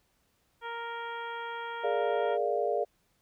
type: harmonic tone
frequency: 466.2 Hz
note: A#4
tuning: in tune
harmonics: 1 / 2 / 3 / 4 / 5 / 6 / 7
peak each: -42 / -38 / -41 / -46 / -50 / -57 / -49 dBFS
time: 0.61-2.38 s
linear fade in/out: 50 ms
type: chord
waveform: sine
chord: Bb dominant seventh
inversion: third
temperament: equal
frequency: 415.3 / 466.2 / 587.3 / 698.5 Hz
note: Ab4 / Bb4 / D5 / F5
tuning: 0 / 0 / 0 / 0 cents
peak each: -32 dBFS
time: 1.83-2.85 s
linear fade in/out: 20 ms
effects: pink hiss -72 dBFS RMS until 3.21 s